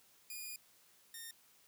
5% pulse tone pair in turn, 2445 / 1831.7 Hz, D#7 / A#6, -31 / -31 cents, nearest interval perfect fourth, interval 500 cents, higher first, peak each -34 / -36 dBFS, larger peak first, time 0.3-0.56 / 1.14-1.31 s, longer first, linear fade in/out 2 ms, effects white hiss -67 dBFS RMS until 1.67 s + high-pass 60 Hz 12 dB/octave

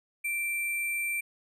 sine tone with sample-and-hold, 2349 Hz, D7, in tune, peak -28 dBFS, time 0.24-1.21 s, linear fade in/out 10 ms, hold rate 11025 Hz, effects resampled to 32000 Hz

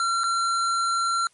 square tone with dropouts, 1365 Hz, F6, 40 cents flat, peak -22 dBFS, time 0-1.27 s, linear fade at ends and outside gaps 1 ms, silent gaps 0.235-0.24 s, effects white hiss -62 dBFS RMS until 1.33 s + MP3 48 kbps

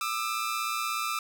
sawtooth tone pair together, 1200 / 1316.6 Hz, D6 / E6, +37 / -3 cents, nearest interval major second, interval 160 cents, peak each -28 dBFS, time 0.01-1.19 s, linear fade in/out 2 ms, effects none

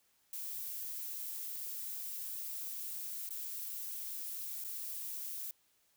violet noise with dropouts, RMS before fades -42 dBFS, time 0.33-5.51 s, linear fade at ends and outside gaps 1 ms, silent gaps 3.291-3.306 / 4.64-4.646 s, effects white hiss -73 dBFS RMS until 5.96 s

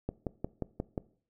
click train, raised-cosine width 2 ms, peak -19 dBFS, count 6, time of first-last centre 0.09-0.978 s, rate 5.63 Hz, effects noise-tail reverb RT60 0.5 s tail -20 dB re dry

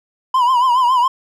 triangle tone with vibrato, 1000 Hz, B5, 21 cents sharp, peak -9 dBFS, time 0.34-1.08 s, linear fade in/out 5 ms, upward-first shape triangle, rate 7.2 Hz, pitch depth 110 cents each way, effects none

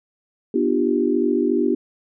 sine chord, G dominant seventh, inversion first, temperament equal with one note detuned, 246.9 / 301.1 / 349.2 / 392 Hz, B3 / D4 / F4 / G4, 0 / +43 / 0 / 0 cents, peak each -22 dBFS, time 0.54-1.75 s, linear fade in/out 5 ms, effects none

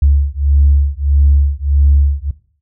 sine beating tone pair, 70.1 / 71.7 Hz, C#2 / D2, +20 / -41 cents, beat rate 1.6 Hz, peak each -11 dBFS, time 0.02-2.31 s, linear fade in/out 5 ms, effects noise-tail reverb RT60 0.5 s tail -18 dB re dry + tanh soft clip ceiling -1 dBFS

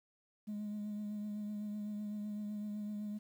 sine tone with vibrato, 208.9 Hz, G#3, 10 cents sharp, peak -36 dBFS, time 0.47-3.19 s, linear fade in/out 20 ms, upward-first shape triangle, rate 7.9 Hz, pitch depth 27 cents each way, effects tanh soft clip ceiling -37 dBFS + 11-bit

